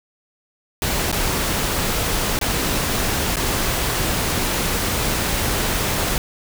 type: noise with dropouts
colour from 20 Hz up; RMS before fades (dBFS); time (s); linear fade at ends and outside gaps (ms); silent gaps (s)
pink; -21; 0.82-6.18; 1; 1.116-1.126 / 2.39-2.413 / 3.359-3.368
effects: none